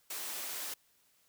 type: high-pass noise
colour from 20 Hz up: white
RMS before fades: -40 dBFS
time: 0.1-0.74 s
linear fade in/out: 5 ms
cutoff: 330 Hz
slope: 12 dB/octave
effects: white hiss -70 dBFS RMS until 1.28 s